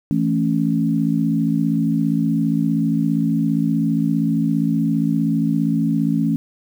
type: chord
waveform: sine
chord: A major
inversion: second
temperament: equal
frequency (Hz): 164.81 / 220 / 277.2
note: E3 / A3 / C#4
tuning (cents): 0 / 0 / 0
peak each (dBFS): -20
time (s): 0.11-6.36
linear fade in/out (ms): 0
effects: 8-bit